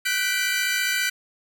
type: chord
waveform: sawtooth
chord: G major seventh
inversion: third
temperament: equal with one note detuned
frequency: 1480 / 1534.8 / 1975.5 / 2349 Hz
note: F#6 / G6 / B6 / D7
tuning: 0 / -37 / 0 / 0 cents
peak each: -24 dBFS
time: 0.05-1.1 s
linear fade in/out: 10 ms
effects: none